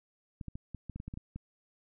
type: clicks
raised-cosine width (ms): 5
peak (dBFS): -28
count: 11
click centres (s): 0.412 / 0.483 / 0.555 / 0.747 / 0.897 / 0.96 / 1.001 / 1.08 / 1.139 / 1.174 / 1.36
effects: none